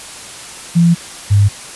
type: tone pair in turn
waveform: sine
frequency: 170.1 / 101.32 Hz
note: F3 / G#2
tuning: -45 / -42 cents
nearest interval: major sixth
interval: 897 cents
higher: first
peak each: -6 dBFS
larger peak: neither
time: 0.75-0.95 / 1.3-1.49 s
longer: first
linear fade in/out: 20 ms
effects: white hiss -31 dBFS RMS until 1.75 s + resampled to 24000 Hz